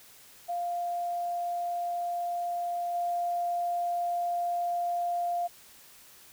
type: tone with level steps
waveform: sine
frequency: 698.5 Hz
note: F5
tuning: in tune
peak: -29 / -27 dBFS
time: 0.48-5.48 s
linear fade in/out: 20 ms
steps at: 2.94 s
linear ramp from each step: 10 ms
effects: white hiss -54 dBFS RMS until 6.32 s